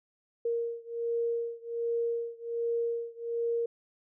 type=beating tone pair; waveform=sine; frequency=466.2 / 467.5 Hz; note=A#4 / A#4; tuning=0 / +5 cents; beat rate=1.3 Hz; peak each=-32 / -33 dBFS; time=0.45-3.66 s; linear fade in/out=5 ms; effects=none